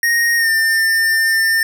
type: tone with pitch glide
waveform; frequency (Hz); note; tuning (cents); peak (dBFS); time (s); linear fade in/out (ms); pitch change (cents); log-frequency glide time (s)
square; 1864.7 to 1799.1; A#6 to A6; 0 to +38; -13; 0.03-1.63; 2; -62; 0.37-0.5
effects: none